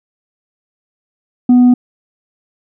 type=tone with tanh clipping; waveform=triangle; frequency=247.4 Hz; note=B3; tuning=3 cents sharp; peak=-5 dBFS; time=1.49-1.74 s; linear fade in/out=5 ms; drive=7 dB; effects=none